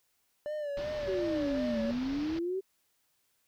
triangle tone with vibrato, 587.3 Hz, D5, in tune, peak -31 dBFS, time 0.46-1.91 s, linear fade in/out 0 ms, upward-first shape sine, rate 2.7 Hz, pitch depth 63 cents each way
pink low-pass noise, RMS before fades -44 dBFS, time 0.77-2.39 s, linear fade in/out 2 ms, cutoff 5400 Hz, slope 48 dB/octave
sine exponential two-way sweep, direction down then up, 392 to 220 to 390.8 Hz, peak -30 dBFS, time 1.07-2.61 s, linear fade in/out 20 ms, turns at 1.8 s
effects white hiss -74 dBFS RMS until 3.47 s

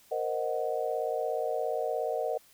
sine chord, C half-diminished seventh, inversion third, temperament equal, 466.2 / 523.3 / 622.3 / 740 Hz, Bb4 / C5 / Eb5 / Gb5, 0 / 0 / 0 / 0 cents, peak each -33 / -35 / -33 / -35 dBFS, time 0.11-2.38 s, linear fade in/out 10 ms, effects white hiss -60 dBFS RMS until 2.53 s

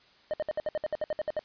triangle tone bursts, 613 Hz, D#5, 26 cents flat, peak -25 dBFS, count 13, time 0.31-1.392 s, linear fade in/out 0 ms, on 26 ms, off 62 ms, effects white hiss -60 dBFS RMS until 1.44 s + resampled to 11025 Hz

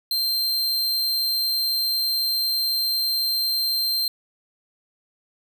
45% pulse tone, 4154 Hz, C8, 13 cents flat, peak -20 dBFS, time 0.11-4.08 s, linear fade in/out 2 ms, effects none

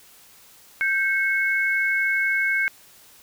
sine tone pair together, 1568 / 2192 Hz, G6 / C#7, 0 / -20 cents, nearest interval tritone, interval 580 cents, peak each -22 dBFS, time 0.81-2.68 s, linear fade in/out 0 ms, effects white hiss -51 dBFS RMS until 3.22 s

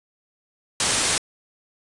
white low-pass noise, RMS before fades -22 dBFS, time 0.8-1.18 s, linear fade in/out 2 ms, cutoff 10000 Hz, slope 96 dB/octave, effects resampled to 24000 Hz

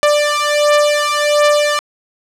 sawtooth beating tone pair, 590 / 591.4 Hz, D5 / D5, +8 / +12 cents, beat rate 1.4 Hz, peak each -10 dBFS, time 0.03-1.79 s, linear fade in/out 0 ms, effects low-pass 9000 Hz 12 dB/octave

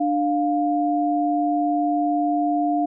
sine tone pair together, 296.3 / 703.3 Hz, D4 / F5, +15 / +12 cents, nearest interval octave + minor third, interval 1497 cents, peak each -21 dBFS, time 0-2.86 s, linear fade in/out 10 ms, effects none

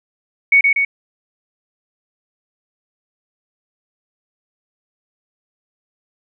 sine tone with echo, 2228 Hz, C#7, 8 cents sharp, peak -7 dBFS, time 0.52-0.61 s, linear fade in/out 5 ms, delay 120 ms, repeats 2, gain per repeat -3 dB, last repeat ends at 0.85 s, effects none

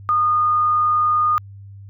sine tone, 1225 Hz, D#6, 27 cents flat, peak -14 dBFS, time 0.09-1.38 s, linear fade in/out 0 ms, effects added 99 Hz sine -36 dBFS peak until 1.89 s

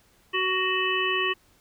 harmonic tone, 372.9 Hz, F#4, 14 cents sharp, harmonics 1 / 3 / 5 / 7 / 8, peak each -29 / -29 / -29 / -29 / -29 dBFS, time 0.33-1.34 s, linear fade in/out 20 ms, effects pink hiss -61 dBFS RMS until 1.6 s

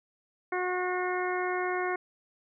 harmonic tone with a mistuned harmonic, 363.6 Hz, F#4, 30 cents flat, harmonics 1 / 2 / 3 / 4 / 5 / 6, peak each -31 / -34 / -36 / -37 / -38 / -39 dBFS, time 0.52-1.96 s, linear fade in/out 5 ms, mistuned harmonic 6, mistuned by -22 cents, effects none

